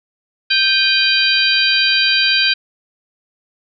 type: harmonic tone with a mistuned harmonic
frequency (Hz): 782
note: G5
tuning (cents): -4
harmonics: 2 / 3 / 4 / 5 / 6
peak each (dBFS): -18 / -18 / -18 / -18 / -18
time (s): 0.5-2.54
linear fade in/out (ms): 10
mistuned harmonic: 3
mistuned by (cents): +81
effects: none